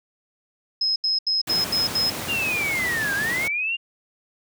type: tone bursts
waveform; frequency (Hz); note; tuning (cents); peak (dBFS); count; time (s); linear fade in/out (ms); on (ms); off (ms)
sine; 5130; E8; -48; -19; 6; 0.81-2.1; 5; 150; 78
type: high-pass noise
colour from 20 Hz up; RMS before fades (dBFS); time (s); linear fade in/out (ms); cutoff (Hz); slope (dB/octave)
pink; -31; 1.47-3.48; 5; 110; 12
type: linear two-way sweep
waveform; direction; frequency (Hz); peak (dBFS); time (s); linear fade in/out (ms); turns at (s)
sine; down then up; 2834 to 1568 to 2834; -22; 2.28-3.77; 20; 3.14
effects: none